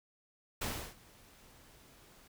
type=noise with ADSR envelope; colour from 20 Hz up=pink; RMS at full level=-36 dBFS; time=0.61-2.28 s; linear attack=8 ms; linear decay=320 ms; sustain=-24 dB; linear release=8 ms; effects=none